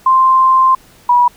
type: tone pair in turn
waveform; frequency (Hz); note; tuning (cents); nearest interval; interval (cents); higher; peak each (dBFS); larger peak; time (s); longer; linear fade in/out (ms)
sine; 1046.5 / 973; C6 / B5; 0 / -26; minor second; 126; first; -6; neither; 0.06-0.75 / 1.09-1.28; first; 5
effects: pink hiss -45 dBFS RMS until 1.36 s